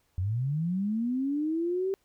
sine linear sweep, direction up, 86.1 to 392 Hz, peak -26 dBFS, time 0.18-1.94 s, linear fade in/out 0 ms, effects pink hiss -71 dBFS RMS until 2.04 s

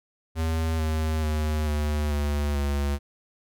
square tone with pitch steps, 80.7 / 78.67 / 76.7 / 74.78 / 72.9 / 71.07 Hz, E2 / D#2 / D#2 / D2 / D2 / C#2, -36 / +20 / -24 / +32 / -12 / +44 cents, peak -24 dBFS, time 0.35-2.99 s, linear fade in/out 50 ms, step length 440 ms, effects none

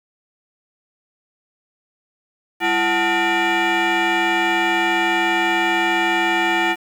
sine tone with frequency modulation, 740 Hz, F#5, in tune, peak -13 dBFS, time 2.6-6.76 s, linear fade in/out 50 ms, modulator 539 Hz, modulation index 3.6, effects tanh soft clip ceiling -14 dBFS + 7-bit

